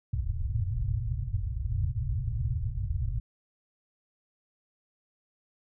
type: low-pass noise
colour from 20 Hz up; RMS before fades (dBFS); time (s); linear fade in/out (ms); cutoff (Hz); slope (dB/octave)
white; -30; 0.13-3.2; 5; 130; 96
effects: none